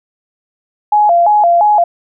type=tone with vibrato; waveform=sine; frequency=760 Hz; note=F#5; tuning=46 cents sharp; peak=-6 dBFS; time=0.92-1.84 s; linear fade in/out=5 ms; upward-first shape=square; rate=2.9 Hz; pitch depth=170 cents each way; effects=none